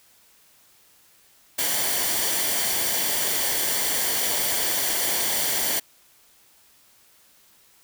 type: noise with comb filter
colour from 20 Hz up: white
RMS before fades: -24 dBFS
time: 1.58-5.8 s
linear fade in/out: 10 ms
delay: 0.77 ms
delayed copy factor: -0.5
effects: white hiss -57 dBFS RMS until 7.83 s